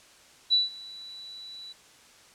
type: tone with ADSR envelope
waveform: sine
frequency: 3951 Hz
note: B7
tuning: in tune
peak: -17 dBFS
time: 0.5-1.73 s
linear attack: 31 ms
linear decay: 160 ms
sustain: -23 dB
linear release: 12 ms
effects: white hiss -55 dBFS RMS until 2.34 s + low-pass 8000 Hz 12 dB/octave